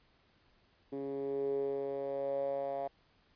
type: tone with band-pass filter sweep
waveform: 10% pulse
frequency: 138.3 Hz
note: C#3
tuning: 4 cents flat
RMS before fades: -36 dBFS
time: 0.92-2.88 s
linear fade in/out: 10 ms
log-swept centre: 340 to 650 Hz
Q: 6.9
effects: pink hiss -69 dBFS RMS until 3.35 s + resampled to 11025 Hz